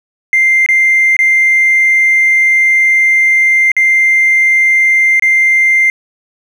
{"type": "tone with dropouts", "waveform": "triangle", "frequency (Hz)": 2093, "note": "C7", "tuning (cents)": 0, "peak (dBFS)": -3, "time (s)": [0.33, 5.9], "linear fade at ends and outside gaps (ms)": 1, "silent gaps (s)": [[0.662, 0.688], [1.166, 1.19], [3.717, 3.766], [5.196, 5.223]], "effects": ["tanh soft clip ceiling -3 dBFS"]}